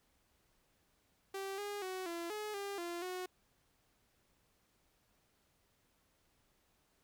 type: tone with pitch steps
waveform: sawtooth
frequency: 389.4 / 409.4 / 373.1 / 339.7 / 423.3 / 400 / 345 / 366.2 Hz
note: G4 / G#4 / F#4 / F4 / G#4 / G4 / F4 / F#4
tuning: -12 / -25 / +14 / -48 / +33 / +35 / -21 / -18 cents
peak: -36 dBFS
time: 1.34-3.26 s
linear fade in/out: 5 ms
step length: 240 ms
effects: pink hiss -75 dBFS RMS until 7.03 s